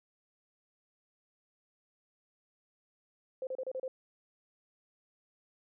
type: tone bursts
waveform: sine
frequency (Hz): 520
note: C5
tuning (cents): -11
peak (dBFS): -34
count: 6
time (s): 3.42-3.88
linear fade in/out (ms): 2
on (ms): 50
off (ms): 32
effects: none